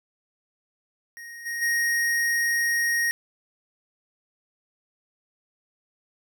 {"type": "tone with level steps", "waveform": "square", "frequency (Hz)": 1871, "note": "A#6", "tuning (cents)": 6, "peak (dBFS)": [-39, -29, -22], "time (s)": [1.17, 3.11], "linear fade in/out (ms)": 0, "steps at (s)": [1.45, 1.61], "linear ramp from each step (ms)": 20, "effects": []}